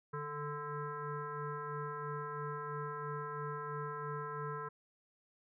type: tone with frequency modulation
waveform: sine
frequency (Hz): 734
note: F#5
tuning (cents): -14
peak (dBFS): -38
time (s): 0.13-4.69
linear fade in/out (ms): 10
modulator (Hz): 293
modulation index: 2.5
effects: none